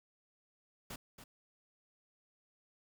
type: noise with echo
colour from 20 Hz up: pink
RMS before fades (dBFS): -45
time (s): 0.9-0.96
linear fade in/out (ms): 5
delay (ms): 280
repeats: 1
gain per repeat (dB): -9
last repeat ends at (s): 1.24
effects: none